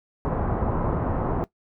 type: low-pass noise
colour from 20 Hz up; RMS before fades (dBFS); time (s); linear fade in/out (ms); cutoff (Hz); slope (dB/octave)
pink; -25; 0.25-1.44; 0; 1100; 24
effects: noise-tail reverb RT60 0.1 s tail -18 dB re dry